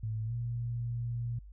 sine tone with pitch glide, 110 to 118.58 Hz, A2 to A#2, 0 to +30 cents, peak -32 dBFS, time 0.03-1.39 s, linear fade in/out 5 ms, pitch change +130 cents, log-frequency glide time 0.25-0.33 s, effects added 50 Hz sine -47 dBFS peak until 1.52 s

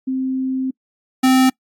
sine / square tone pair in turn, 261.6 / 259.8 Hz, C4 / C4, 0 / -12 cents, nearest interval unison, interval 12 cents, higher first, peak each -18 / -11 dBFS, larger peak second, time 0.07-0.71 / 1.23-1.5 s, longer first, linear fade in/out 10 ms, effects noise-tail reverb RT60 0.1 s tail -25 dB re dry + AAC 64 kbps

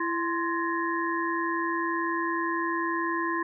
sine tone cluster, 334.9 / 1045 / 1693 / 1844 Hz, E4 / C6 / G#6 / A#6, +27 / -2 / +33 / -19 cents, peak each -30 / -29 / -34 / -35 dBFS, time 0-3.43 s, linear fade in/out 5 ms, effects none

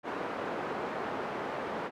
pink band-pass noise, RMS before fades -36 dBFS, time 0.03-1.91 s, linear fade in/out 50 ms, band 330 to 1300 Hz, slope 12 dB/octave, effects none

